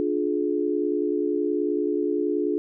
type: chord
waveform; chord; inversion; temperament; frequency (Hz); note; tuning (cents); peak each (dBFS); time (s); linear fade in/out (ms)
sine; D diminished; none; just; 293.7 / 352.4 / 422.9; D4 / F4 / Ab4; 0 / +16 / +31; -26; 0-2.58; 0
effects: none